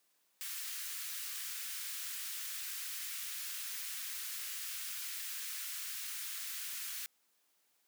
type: high-pass noise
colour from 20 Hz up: white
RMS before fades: -42 dBFS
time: 0.41-7.06 s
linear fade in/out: 0 ms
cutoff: 1400 Hz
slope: 24 dB/octave
effects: white hiss -75 dBFS RMS until 7.87 s + high-pass 200 Hz 12 dB/octave